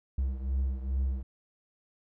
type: beating tone pair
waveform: triangle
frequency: 65.41 / 67.81 Hz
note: C2 / C#2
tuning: 0 / -38 cents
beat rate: 2.4 Hz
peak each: -27 / -32 dBFS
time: 0.18-1.23 s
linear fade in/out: 5 ms
effects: none